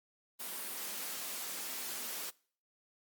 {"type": "high-pass noise", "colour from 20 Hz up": "white", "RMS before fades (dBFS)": -41, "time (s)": [0.39, 2.31], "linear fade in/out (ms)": 20, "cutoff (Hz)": 180, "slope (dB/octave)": 48, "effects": ["noise-tail reverb RT60 0.5 s tail -24 dB re dry", "Opus 32 kbps"]}